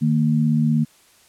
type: tone pair together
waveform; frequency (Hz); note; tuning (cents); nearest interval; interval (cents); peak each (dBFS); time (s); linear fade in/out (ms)
sine; 153.51 / 230; D#3 / A#3; -23 / -23; perfect fifth; 700; -18; 0.01-0.85; 20
effects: white hiss -54 dBFS RMS until 1.28 s + low-pass 11000 Hz 12 dB/octave